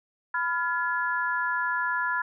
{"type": "tone cluster", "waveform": "sine", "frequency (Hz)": [997, 1398, 1703], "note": ["B5", "F6", "G#6"], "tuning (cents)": [16, 1, 43], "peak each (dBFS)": -29, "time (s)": [0.34, 2.22], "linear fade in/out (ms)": 5, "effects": []}